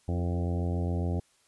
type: harmonic tone with a mistuned harmonic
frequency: 87.31 Hz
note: F2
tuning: in tune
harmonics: 1 / 2 / 3 / 4 / 5 / 6 / 7 / 8 / 9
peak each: -28 / -34 / -38 / -40 / -42 / -44 / -45 / -46 / -47 dBFS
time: 0.08-1.2 s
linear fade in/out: 5 ms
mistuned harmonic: 4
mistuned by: -25 cents
effects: white hiss -66 dBFS RMS until 1.47 s + resampled to 24000 Hz